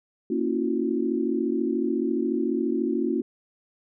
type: chord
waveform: sine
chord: F# dominant seventh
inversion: first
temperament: equal with one note detuned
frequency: 233.1 / 277.2 / 329.6 / 363.8 Hz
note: A#3 / C#4 / E4 / F#4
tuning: 0 / 0 / 0 / -29 cents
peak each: -28 dBFS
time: 0.3-3.22 s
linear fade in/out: 5 ms
effects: none